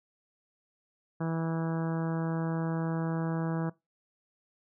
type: harmonic tone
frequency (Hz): 163.6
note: E3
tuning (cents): -13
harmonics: 1 / 2 / 3 / 4 / 5 / 6 / 7 / 8 / 9 / 10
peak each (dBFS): -30 / -36 / -40 / -42 / -44 / -46 / -47 / -48 / -49 / -50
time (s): 1.2-3.7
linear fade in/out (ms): 10
effects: noise-tail reverb RT60 0.2 s tail -20 dB re dry

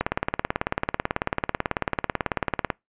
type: click train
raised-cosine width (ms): 0.5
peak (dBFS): -7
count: 50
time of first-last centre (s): 0.01-2.702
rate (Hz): 18.2
effects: noise-tail reverb RT60 0.2 s tail -26 dB re dry + resampled to 8000 Hz

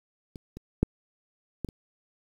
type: clicks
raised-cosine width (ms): 3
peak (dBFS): -28 / -27 / -8 / -18 / -28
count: 5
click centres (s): 0.358 / 0.57 / 0.83 / 1.647 / 1.688
effects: 8-bit

